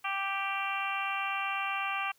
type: harmonic tone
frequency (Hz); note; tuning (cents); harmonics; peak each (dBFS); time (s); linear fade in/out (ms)
392; G4; 0; 2 / 3 / 4 / 5 / 6 / 7 / 8; -37 / -35 / -40 / -44 / -37 / -37 / -46; 0.04-2.12; 10
effects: white hiss -67 dBFS RMS until 2.18 s